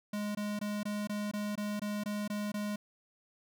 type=tone bursts; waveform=square; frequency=207.7 Hz; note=G#3; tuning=in tune; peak=-34 dBFS; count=11; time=0.13-2.76 s; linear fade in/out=5 ms; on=220 ms; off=21 ms; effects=none